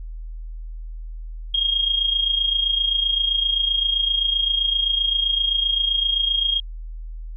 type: tone with amplitude modulation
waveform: sine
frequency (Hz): 3247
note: G#7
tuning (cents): -40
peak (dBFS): -15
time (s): 1.54-6.6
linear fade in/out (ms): 5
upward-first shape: sine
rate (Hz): 27.7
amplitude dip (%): 65
effects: added 40 Hz sine -30 dBFS peak until 7.36 s